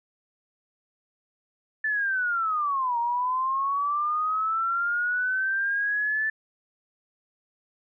sine linear two-way sweep, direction down then up, 1760 to 932.3 to 1760 Hz, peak -23 dBFS, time 1.84-6.3 s, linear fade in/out 5 ms, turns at 2.98 s, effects none

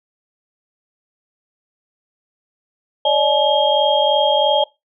sine tone cluster, 565 / 608 / 853 / 3229 Hz, C#5 / D#5 / G#5 / G#7, +33 / -40 / +46 / -49 cents, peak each -18 dBFS, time 3.05-4.64 s, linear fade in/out 5 ms, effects noise-tail reverb RT60 0.2 s tail -21 dB re dry

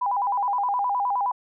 sine tone with vibrato, 894 Hz, A5, 27 cents sharp, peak -21 dBFS, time 0.01-1.32 s, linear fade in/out 10 ms, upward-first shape square, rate 9.6 Hz, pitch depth 180 cents each way, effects none

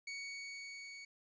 sawtooth tone with level ramp, 2235 Hz, C#7, 14 cents sharp, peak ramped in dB -38 to -45 dBFS, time 0.07-1.05 s, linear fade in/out 5 ms, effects resampled to 16000 Hz + 12-bit

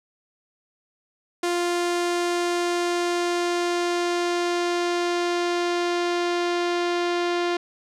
sawtooth tone with low-pass filter sweep, 349.2 Hz, F4, in tune, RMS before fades -24 dBFS, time 1.43-7.57 s, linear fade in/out 5 ms, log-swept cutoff 8900 to 4400 Hz, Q 1, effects none

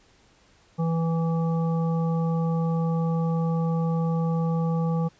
harmonic tone, 164.81 Hz, E3, in tune, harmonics 1 / 3 / 5 / 7, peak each -22 / -32 / -36 / -39 dBFS, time 0.78-5.09 s, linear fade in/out 20 ms, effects pink hiss -59 dBFS RMS until 5.19 s + resampled to 16000 Hz

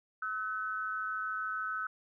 sine tone pair together, 1293.4 / 1500 Hz, E6 / F#6, -33 / +23 cents, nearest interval minor third, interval 256 cents, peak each -36 / -36 dBFS, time 0.22-1.87 s, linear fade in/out 5 ms, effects none

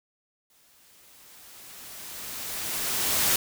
white noise with exponential growth, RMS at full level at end -22 dBFS, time 0.5-3.36 s, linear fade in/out 2 ms, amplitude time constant 620 ms, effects none

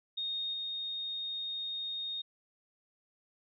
sine tone with level steps, 3704 Hz, A#7, 12 cents flat, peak -33 / -35 dBFS, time 0.17-2.22 s, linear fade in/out 10 ms, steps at 0.53 s, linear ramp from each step 10 ms, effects none

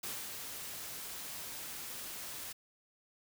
white noise with ADSR envelope, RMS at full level -40 dBFS, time 0.03-2.53 s, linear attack 8 ms, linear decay 250 ms, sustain -4 dB, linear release 12 ms, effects none

